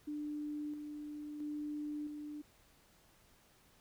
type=tone with tremolo; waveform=sine; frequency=297.5 Hz; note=D4; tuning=22 cents sharp; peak=-38 dBFS; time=0.07-2.42 s; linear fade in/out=10 ms; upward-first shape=square; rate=0.75 Hz; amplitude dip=40%; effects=pink hiss -67 dBFS RMS until 3.8 s